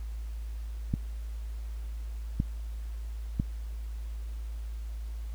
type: clicks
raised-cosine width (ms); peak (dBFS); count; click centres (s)
5; -14; 3; 0.939 / 2.401 / 3.399
effects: added 55 Hz sine -34 dBFS peak until 5.34 s + pink hiss -58 dBFS RMS until 5.34 s